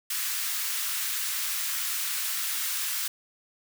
white high-pass noise, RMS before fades -30 dBFS, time 0.1-3.08 s, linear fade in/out 5 ms, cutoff 1200 Hz, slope 24 dB/octave, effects none

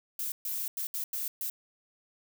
violet noise bursts at uneven times, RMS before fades -34 dBFS, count 6, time 0.19-0.32 / 0.45-0.68 / 0.77-0.87 / 0.94-1.04 / 1.13-1.28 / 1.41-1.5 s, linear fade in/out 2 ms, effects none

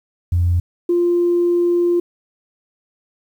sine tone pair in turn, 87.31 / 348.4 Hz, F2 / F4, 0 / -4 cents, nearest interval 2 octaves, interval 2396 cents, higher second, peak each -12 dBFS, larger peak neither, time 0.32-0.6 / 0.89-2 s, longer second, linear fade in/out 5 ms, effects tanh soft clip ceiling -8 dBFS + 8-bit

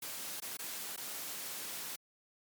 white noise with dropouts, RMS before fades -42 dBFS, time 0.02-1.96 s, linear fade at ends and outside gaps 5 ms, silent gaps 0.402-0.42 / 0.571-0.59 / 0.964-0.975 s, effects high-pass 150 Hz 12 dB/octave + MP3 96 kbps

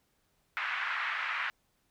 white band-pass noise, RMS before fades -34 dBFS, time 0.57-1.5 s, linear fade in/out 0 ms, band 1100 to 2200 Hz, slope 24 dB/octave, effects pink hiss -74 dBFS RMS until 1.9 s

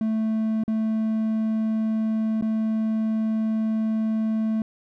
triangle tone with dropouts, 220 Hz, A3, in tune, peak -19 dBFS, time 0.01-4.62 s, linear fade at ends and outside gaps 2 ms, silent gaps 0.637-0.679 / 2.412-2.423 s, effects none

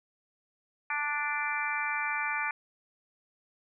harmonic tone, 293.7 Hz, D4, in tune, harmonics 3 / 4 / 5 / 6 / 7 / 8, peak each -36 / -37 / -36 / -36 / -39 / -34 dBFS, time 0.9-2.51 s, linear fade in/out 2 ms, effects none

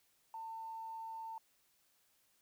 triangle tone, 898 Hz, A5, 35 cents sharp, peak -39 dBFS, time 0.34-1.38 s, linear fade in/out 2 ms, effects tanh soft clip ceiling -41 dBFS + white hiss -74 dBFS RMS until 2.41 s

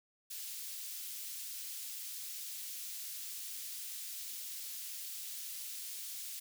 white high-pass noise, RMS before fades -44 dBFS, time 0.3-6.4 s, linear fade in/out 10 ms, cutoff 3300 Hz, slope 12 dB/octave, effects none

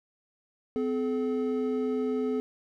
triangle tone pair together, 255.2 / 429.2 Hz, C4 / A4, -43 / -43 cents, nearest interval major sixth, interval 900 cents, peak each -27 / -27 dBFS, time 0.76-2.4 s, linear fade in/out 0 ms, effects none

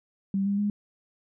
sine tone with pitch steps, 195.5 / 200.6 / 205.9 Hz, G3 / G3 / G#3, -4 / +40 / -15 cents, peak -23 dBFS, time 0.34-0.7 s, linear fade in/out 2 ms, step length 120 ms, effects none

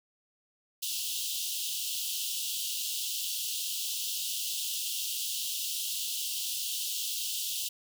pink high-pass noise, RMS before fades -34 dBFS, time 0.82-7.69 s, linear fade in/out 10 ms, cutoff 2800 Hz, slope 96 dB/octave, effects none

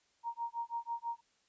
sine tone with tremolo, 934 Hz, A#5, 3 cents sharp, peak -33 dBFS, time 0.23-1.21 s, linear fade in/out 50 ms, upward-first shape sine, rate 6.1 Hz, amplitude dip 100%, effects white hiss -73 dBFS RMS until 1.48 s + resampled to 16000 Hz

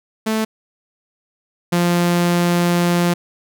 sawtooth tone pair in turn, 219.4 / 174.14 Hz, A3 / F3, -5 / -5 cents, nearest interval major third, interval 400 cents, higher first, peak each -13 / -10 dBFS, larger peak second, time 0.26-0.45 / 1.72-3.14 s, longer second, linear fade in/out 10 ms, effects none

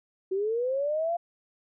sine linear sweep, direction up, 370 to 698.5 Hz, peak -25 dBFS, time 0.31-1.17 s, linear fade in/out 10 ms, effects none

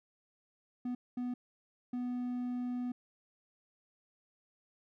triangle tone bursts at uneven times, 246.9 Hz, B3, in tune, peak -32 dBFS, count 3, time 0.85-0.95 / 1.17-1.34 / 1.93-2.92 s, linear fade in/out 5 ms, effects none

